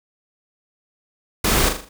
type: noise with echo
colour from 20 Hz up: pink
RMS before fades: -18 dBFS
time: 1.44-1.69 s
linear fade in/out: 5 ms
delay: 40 ms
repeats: 5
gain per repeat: -6 dB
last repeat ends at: 1.89 s
effects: none